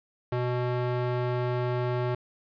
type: tone with band-pass filter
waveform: square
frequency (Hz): 123.47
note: B2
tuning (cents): 0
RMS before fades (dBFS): -28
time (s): 0.32-2.15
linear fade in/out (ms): 5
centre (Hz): 550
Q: 0.52
effects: resampled to 11025 Hz + 10-bit